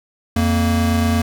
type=tone pair together; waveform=square; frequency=86.6 / 231.2 Hz; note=F2 / A#3; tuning=-14 / -14 cents; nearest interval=octave + perfect fourth; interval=1700 cents; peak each=-18 / -18 dBFS; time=0.36-1.22 s; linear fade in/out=5 ms; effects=none